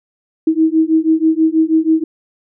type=beating tone pair; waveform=sine; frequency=316.6 / 322.8 Hz; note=D#4 / E4; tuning=+30 / -36 cents; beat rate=6.2 Hz; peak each=-13 dBFS; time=0.47-2.04 s; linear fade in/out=5 ms; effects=none